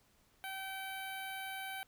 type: tone with notch filter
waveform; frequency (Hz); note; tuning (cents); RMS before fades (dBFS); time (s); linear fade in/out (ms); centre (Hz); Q
10% pulse; 770; G5; -31; -43; 0.44-1.83; 0; 5300; 0.73
effects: pink hiss -70 dBFS RMS until 1.87 s